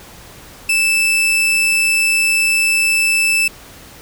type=tone; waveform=40% pulse; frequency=2637 Hz; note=E7; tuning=in tune; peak=-11 dBFS; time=0.69-3.48 s; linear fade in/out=5 ms; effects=pink hiss -39 dBFS RMS until 4.01 s